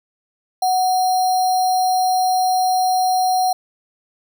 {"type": "tone with sample-and-hold", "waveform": "sine", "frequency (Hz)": 740, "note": "F#5", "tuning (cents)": 0, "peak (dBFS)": -14, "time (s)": [0.62, 3.53], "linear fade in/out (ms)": 5, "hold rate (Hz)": 4900, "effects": []}